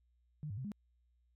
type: tone with pitch steps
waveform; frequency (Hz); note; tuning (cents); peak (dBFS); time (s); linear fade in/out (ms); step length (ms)
sine; 150.5 / 100.5 / 130.6 / 205.8; D3 / G2 / C3 / G#3; +43 / +44 / -3 / -16; -39; 0.43-0.718; 0; 72
effects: added 60 Hz sine -70 dBFS peak until 1.35 s